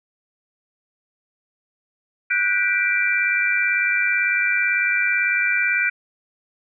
sine chord, G major seventh, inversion third, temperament just, 1470 / 1568 / 1960 / 2352 Hz, F#6 / G6 / B6 / D7, -12 / 0 / -14 / +2 cents, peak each -22 / -26 / -26 / -20 dBFS, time 2.3-5.9 s, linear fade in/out 10 ms, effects none

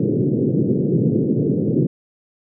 pink band-pass noise, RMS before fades -18 dBFS, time 0-1.87 s, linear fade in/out 5 ms, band 120 to 450 Hz, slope 48 dB/octave, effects none

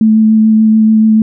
sine tone with vibrato, 218.7 Hz, A3, 10 cents flat, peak -4 dBFS, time 0.01-1.22 s, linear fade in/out 2 ms, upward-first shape sine, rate 6.9 Hz, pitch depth 12 cents each way, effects none

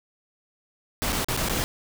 pink noise with dropouts, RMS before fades -26 dBFS, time 1.02-1.64 s, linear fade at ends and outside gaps 0 ms, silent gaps 1.123-1.128 / 1.245-1.285 / 1.366-1.374 / 1.486-1.496 s, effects none

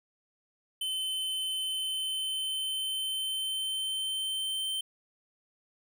square tone with pitch glide, 3062 to 3107 Hz, G7 to G7, -41 to -16 cents, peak -31 dBFS, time 0.81-4.81 s, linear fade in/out 5 ms, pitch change +25 cents, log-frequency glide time 1.66-4.7 s, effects none

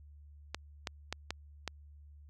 clicks, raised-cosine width 0.2 ms, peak -18 dBFS, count 5, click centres 0.546 / 0.872 / 1.126 / 1.306 / 1.677 s, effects added 73 Hz sine -52 dBFS peak until 2.29 s

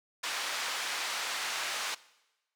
pink band-pass noise, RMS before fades -35 dBFS, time 0.23-1.95 s, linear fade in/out 10 ms, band 1100 to 6700 Hz, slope 12 dB/octave, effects noise-tail reverb RT60 1.0 s tail -20 dB re dry

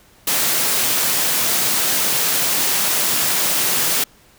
white high-pass noise, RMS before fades -18 dBFS, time 0.27-4.04 s, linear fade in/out 5 ms, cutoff 110 Hz, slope 96 dB/octave, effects pink hiss -51 dBFS RMS until 4.38 s

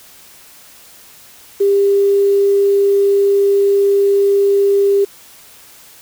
sine tone with quantisation, 399.1 Hz, G4, 31 cents sharp, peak -9 dBFS, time 1.6-5.05 s, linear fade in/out 10 ms, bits 6, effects white hiss -42 dBFS RMS until 6.01 s

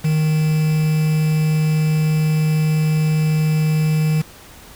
triangle tone with quantisation, 155.56 Hz, D#3, in tune, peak -12 dBFS, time 0.04-4.22 s, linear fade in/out 10 ms, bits 5, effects pink hiss -42 dBFS RMS until 4.75 s

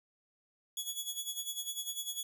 15% pulse tone with tremolo, 3376 Hz, G#7, 28 cents sharp, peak -27 dBFS, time 0.77-2.23 s, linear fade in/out 2 ms, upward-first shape sine, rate 10 Hz, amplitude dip 75%, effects none

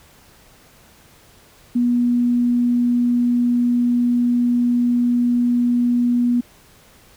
sine tone, 242.2 Hz, B3, 34 cents flat, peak -14 dBFS, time 1.75-6.41 s, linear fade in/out 10 ms, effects pink hiss -50 dBFS RMS until 7.16 s

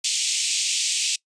white band-pass noise, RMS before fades -24 dBFS, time 0.04-1.16 s, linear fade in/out 5 ms, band 2400 to 8400 Hz, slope 48 dB/octave, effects noise-tail reverb RT60 0.1 s tail -23 dB re dry + resampled to 22050 Hz

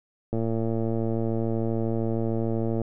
click train, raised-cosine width 2 ms, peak -15 dBFS, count 282, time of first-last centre 0.33-2.817 s, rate 113 Hz, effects none

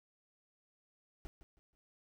brown noise with echo, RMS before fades -45 dBFS, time 1.25-1.27 s, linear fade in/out 0 ms, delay 160 ms, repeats 3, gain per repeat -11 dB, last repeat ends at 1.75 s, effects none

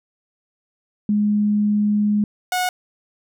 sine / sawtooth tone pair in turn, 208.4 / 730.3 Hz, G#3 / F#5, +6 / -23 cents, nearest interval octave + minor seventh, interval 2171 cents, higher second, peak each -15 dBFS, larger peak neither, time 1.09-2.24 / 2.52-2.69 s, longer first, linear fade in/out 2 ms, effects none

